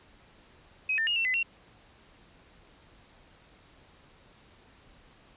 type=tone with pitch steps; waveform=sine; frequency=2534 / 1799 / 2857 / 2700 / 2021 / 2732 Hz; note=D#7 / A6 / F7 / E7 / B6 / F7; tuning=+31 / +38 / +39 / +41 / +39 / -39 cents; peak=-25 dBFS; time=0.89-1.43 s; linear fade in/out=5 ms; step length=90 ms; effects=pink hiss -58 dBFS RMS until 5.36 s + resampled to 8000 Hz